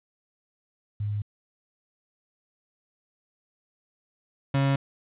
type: tone pair in turn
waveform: sine / 35% pulse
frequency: 103.83 / 137.58 Hz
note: G#2 / C#3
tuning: 0 / -13 cents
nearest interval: perfect fourth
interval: 487 cents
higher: second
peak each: -26 / -19 dBFS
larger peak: second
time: 1-1.22 / 4.54-4.76 s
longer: neither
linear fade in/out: 5 ms
effects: resampled to 8000 Hz + 10-bit